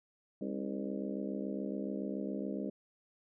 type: harmonic tone with a mistuned harmonic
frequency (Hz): 67.1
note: C2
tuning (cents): +44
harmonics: 3 / 4 / 5 / 6 / 7 / 8 / 9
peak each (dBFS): -39 / -41 / -43 / -45 / -46 / -47 / -48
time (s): 0.41-2.7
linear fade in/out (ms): 5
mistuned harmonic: 5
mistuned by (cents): -85
effects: none